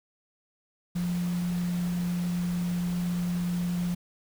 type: tone in noise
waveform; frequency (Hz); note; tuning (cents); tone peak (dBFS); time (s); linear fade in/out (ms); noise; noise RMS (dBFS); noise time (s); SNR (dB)
sine; 175.9; F3; +13; -26; 0.95-3.95; 10; pink; -43; 0.95-3.95; +14
effects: none